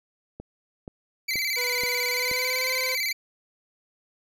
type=click train; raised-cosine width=2 ms; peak=-24 dBFS; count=5; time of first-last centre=0.4-2.314 s; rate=2.09 Hz
type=tone with vibrato; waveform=25% pulse; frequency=2176 Hz; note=C#7; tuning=33 cents flat; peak=-21 dBFS; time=1.28-3.13 s; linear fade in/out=10 ms; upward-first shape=square; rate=18 Hz; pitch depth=90 cents each way
type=tone with pitch glide; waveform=sawtooth; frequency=492 to 513.8 Hz; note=B4 to C5; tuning=-7 to -32 cents; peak=-27 dBFS; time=1.56-2.96 s; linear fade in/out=20 ms; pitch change=+75 cents; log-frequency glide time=2.07-2.68 s
effects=none